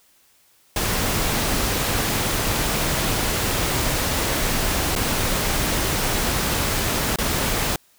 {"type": "noise with dropouts", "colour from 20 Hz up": "pink", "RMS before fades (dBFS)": -22, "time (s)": [0.76, 7.76], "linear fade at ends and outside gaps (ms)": 2, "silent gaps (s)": [[4.953, 4.961], [7.16, 7.185]], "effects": ["white hiss -58 dBFS RMS until 7.98 s"]}